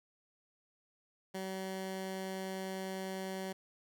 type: tone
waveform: 15% pulse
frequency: 190 Hz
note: F#3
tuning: 46 cents sharp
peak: -32 dBFS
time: 1.34-3.53 s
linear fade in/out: 10 ms
effects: none